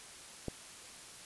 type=click; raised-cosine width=2 ms; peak=-23 dBFS; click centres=0.483 s; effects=white hiss -51 dBFS RMS until 1.25 s + resampled to 24000 Hz